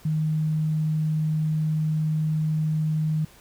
sine tone, 155.56 Hz, D#3, in tune, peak -21 dBFS, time 0.05-3.25 s, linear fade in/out 5 ms, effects pink hiss -52 dBFS RMS until 3.4 s

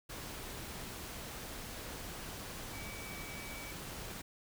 sine tone in noise, 2288 Hz, D7, 46 cents flat, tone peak -49 dBFS, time 2.73-3.72 s, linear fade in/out 10 ms, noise pink, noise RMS -45 dBFS, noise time 0.09-4.22 s, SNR -7 dB, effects none

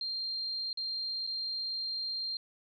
sine tone with dropouts, 4186 Hz, C8, in tune, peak -33 dBFS, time 0.01-2.37 s, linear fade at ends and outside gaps 2 ms, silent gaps 0.73-0.773 / 1.267-1.273 s, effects none

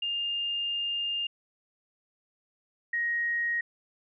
sine tone pair in turn, 2812 / 1880.6 Hz, F7 / A#6, +11 / +15 cents, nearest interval perfect fifth, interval 696 cents, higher first, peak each -28 / -26 dBFS, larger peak second, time 0.02-1.27 / 2.93-3.61 s, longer first, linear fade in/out 5 ms, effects none

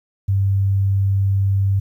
sine tone, 98 Hz, G2, in tune, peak -14 dBFS, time 0.28-1.8 s, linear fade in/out 10 ms, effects 9-bit

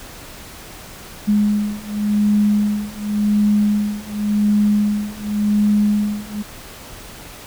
sine beating tone pair, 207.7 / 208.6 Hz, G#3 / G#3, 0 / +8 cents, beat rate 0.9 Hz, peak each -18 / -17 dBFS, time 1.27-6.43 s, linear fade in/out 20 ms, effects pink hiss -37 dBFS RMS until 7.46 s

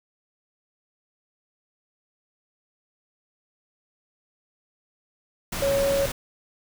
sine tone in noise, 554.4 Hz, C#5, in tune, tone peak -20 dBFS, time 5.62-6.06 s, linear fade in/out 5 ms, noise pink, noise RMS -30 dBFS, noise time 5.52-6.12 s, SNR +7 dB, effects none

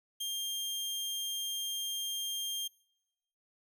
sawtooth tone, 3200 Hz, G7, 35 cents sharp, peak -31 dBFS, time 0.2-2.68 s, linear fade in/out 10 ms, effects noise-tail reverb RT60 1.0 s tail -26 dB re dry

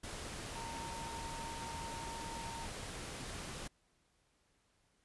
sine tone in noise, 919 Hz, A#5, 25 cents flat, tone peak -45 dBFS, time 0.55-2.66 s, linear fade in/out 10 ms, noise pink, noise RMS -45 dBFS, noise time 0.03-3.68 s, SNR -3 dB, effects pink hiss -75 dBFS RMS until 5.04 s + resampled to 24000 Hz

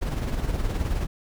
brown noise with tremolo, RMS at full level -24 dBFS, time 0.01-1.07 s, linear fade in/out 20 ms, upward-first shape sine, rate 19 Hz, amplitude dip 50%, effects none

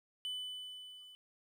triangle tone with level ramp, 3000 Hz, F#7, 23 cents sharp, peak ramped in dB -35 to -52 dBFS, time 0.25-1.15 s, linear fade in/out 0 ms, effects 12-bit

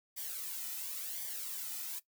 blue noise with flanger, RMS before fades -41 dBFS, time 0.16-2 s, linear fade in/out 20 ms, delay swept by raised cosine 0.74 to 1.84 ms, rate 0.94 Hz, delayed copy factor -0.65, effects noise-tail reverb RT60 0.1 s tail -17 dB re dry

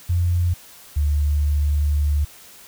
sine tone pair in turn, 87.31 / 73.42 Hz, F2 / D2, 0 / 0 cents, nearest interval minor third, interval 300 cents, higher first, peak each -16 dBFS, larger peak neither, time 0.09-0.54 / 0.96-2.25 s, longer second, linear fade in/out 10 ms, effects white hiss -45 dBFS RMS until 2.67 s

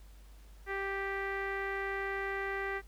sawtooth tone with low-pass filter, 392 Hz, G4, in tune, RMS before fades -36 dBFS, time 0.66-2.82 s, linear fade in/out 50 ms, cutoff 1900 Hz, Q 4.9, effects added 50 Hz sine -51 dBFS peak until 2.87 s + pink hiss -64 dBFS RMS until 2.87 s

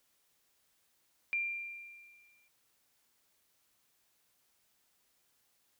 sine tone with exponential decay, 2380 Hz, D7, 22 cents sharp, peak -29 dBFS, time 1.33-2.48 s, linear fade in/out 0 ms, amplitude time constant 250 ms, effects white hiss -74 dBFS RMS until 5.79 s

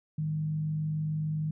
sine tone with frequency modulation, 154.6 Hz, D#3, 11 cents flat, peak -28 dBFS, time 0.18-1.51 s, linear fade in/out 5 ms, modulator 46.9 Hz, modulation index 0.26, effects none

